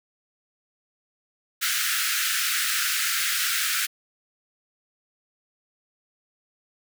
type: high-pass noise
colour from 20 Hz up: pink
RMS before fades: -25 dBFS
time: 1.61-3.87 s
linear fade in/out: 20 ms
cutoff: 1300 Hz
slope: 96 dB/octave
effects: none